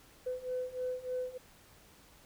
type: beating tone pair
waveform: sine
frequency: 503 / 506.3 Hz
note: B4 / B4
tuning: +32 / +43 cents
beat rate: 3.3 Hz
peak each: -38 / -36 dBFS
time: 0.26-1.38 s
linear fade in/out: 10 ms
effects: tanh soft clip ceiling -28 dBFS + pink hiss -60 dBFS RMS until 2.25 s